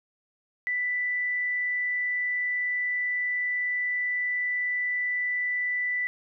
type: tone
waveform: sine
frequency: 1981 Hz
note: B6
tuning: 5 cents sharp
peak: -25 dBFS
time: 0.67-6.07 s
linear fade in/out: 0 ms
effects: none